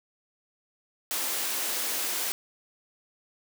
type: high-pass noise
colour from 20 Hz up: white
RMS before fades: -30 dBFS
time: 1.11-2.32 s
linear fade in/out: 0 ms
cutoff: 250 Hz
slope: 24 dB/octave
effects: none